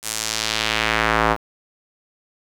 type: tone with band-pass filter sweep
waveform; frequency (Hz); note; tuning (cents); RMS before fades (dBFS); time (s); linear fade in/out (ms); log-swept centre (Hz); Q
square; 55.1; A1; +3; -21; 0.02-1.37; 50; 9400 to 1000; 1.2
effects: 7-bit